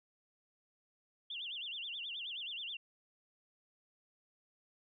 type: tone with vibrato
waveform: sine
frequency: 3136 Hz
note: G7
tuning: in tune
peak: -40 dBFS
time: 1.3-2.77 s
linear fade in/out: 5 ms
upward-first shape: sine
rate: 9.4 Hz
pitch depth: 240 cents each way
effects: none